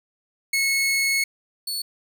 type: tone pair in turn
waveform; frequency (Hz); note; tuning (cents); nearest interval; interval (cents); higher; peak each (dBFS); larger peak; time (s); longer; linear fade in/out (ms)
sawtooth; 2189 / 4422; C#7 / C#8; -22 / -5; octave; 1217; second; -16 / -23; first; 0.53-1.24 / 1.67-1.82; first; 5
effects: none